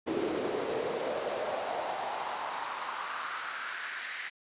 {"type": "noise with high-pass filter sweep", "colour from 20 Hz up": "brown", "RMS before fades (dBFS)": -35, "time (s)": [0.06, 4.3], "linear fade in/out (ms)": 20, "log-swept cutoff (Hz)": [340, 1900], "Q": 3.2, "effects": ["resampled to 8000 Hz"]}